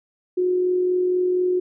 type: tone with amplitude modulation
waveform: sine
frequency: 363.2 Hz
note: F#4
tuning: 32 cents flat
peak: -16 dBFS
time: 0.37-1.6 s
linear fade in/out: 10 ms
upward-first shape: sine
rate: 44.2 Hz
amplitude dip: 30%
effects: none